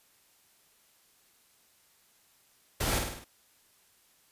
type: noise with echo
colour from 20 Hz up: pink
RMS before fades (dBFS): -30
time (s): 2.8-2.99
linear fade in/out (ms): 10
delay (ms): 51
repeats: 5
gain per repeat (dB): -4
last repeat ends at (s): 3.245
effects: white hiss -65 dBFS RMS until 4.31 s + resampled to 32000 Hz